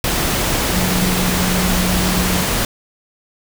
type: tone in noise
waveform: sine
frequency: 182.3 Hz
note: F#3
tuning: 25 cents flat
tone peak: -18 dBFS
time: 0.73-2.45 s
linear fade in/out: 2 ms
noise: pink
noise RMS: -18 dBFS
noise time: 0.04-2.65 s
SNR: -3 dB
effects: none